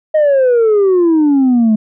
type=exponential sweep; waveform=sine; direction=down; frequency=630 to 211.7 Hz; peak=-5 dBFS; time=0.14-1.76 s; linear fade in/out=10 ms; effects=tanh soft clip ceiling -6 dBFS